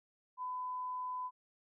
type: tone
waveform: sine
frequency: 1005 Hz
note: B5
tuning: 30 cents sharp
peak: -37 dBFS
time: 0.37-1.31 s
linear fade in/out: 50 ms
effects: none